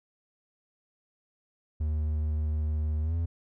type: tone with pitch glide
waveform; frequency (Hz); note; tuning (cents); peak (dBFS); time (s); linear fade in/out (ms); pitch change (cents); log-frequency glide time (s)
triangle; 76.6 to 83.53; D#2 to E2; -27 to +23; -24; 1.8-3.26; 10; +150; 3.02-3.15
effects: none